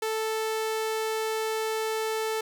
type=tone; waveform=sawtooth; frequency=440 Hz; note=A4; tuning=in tune; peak=-23 dBFS; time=0.02-2.41 s; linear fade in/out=5 ms; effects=none